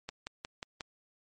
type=click train; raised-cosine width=0.2 ms; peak=-21 dBFS; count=5; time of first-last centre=0.09-0.808 s; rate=5.57 Hz; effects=MP3 48 kbps

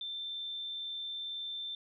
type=tone; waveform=sine; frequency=3559 Hz; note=A7; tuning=19 cents sharp; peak=-37 dBFS; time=0.01-1.75 s; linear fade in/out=2 ms; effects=none

